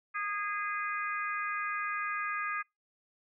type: harmonic tone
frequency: 411.1 Hz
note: G#4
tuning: 18 cents flat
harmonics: 3 / 4 / 5 / 6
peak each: -35 / -37 / -39 / -41 dBFS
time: 0.14-2.63 s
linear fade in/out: 20 ms
effects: noise-tail reverb RT60 0.2 s tail -26 dB re dry